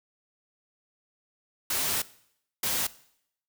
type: noise bursts at uneven times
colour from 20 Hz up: white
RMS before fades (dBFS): -28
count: 2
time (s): 1.7-2.02 / 2.63-2.87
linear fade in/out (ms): 5
effects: noise-tail reverb RT60 0.7 s tail -19 dB re dry